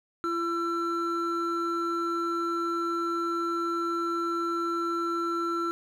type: tone pair together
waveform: triangle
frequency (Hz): 339.1 / 1344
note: E4 / E6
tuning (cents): +49 / +33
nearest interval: 2 octaves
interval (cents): 2384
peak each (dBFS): -28 / -27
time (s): 0.24-5.71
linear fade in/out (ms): 0
effects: none